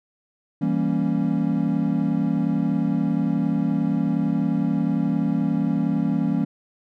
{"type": "chord", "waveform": "triangle", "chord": "E diminished seventh", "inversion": "none", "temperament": "equal", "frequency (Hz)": [164.81, 196, 233.1, 277.2], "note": ["E3", "G3", "Bb3", "Db4"], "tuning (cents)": [0, 0, 0, 0], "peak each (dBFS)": -23, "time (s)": [0.61, 6.45], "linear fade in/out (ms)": 10, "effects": []}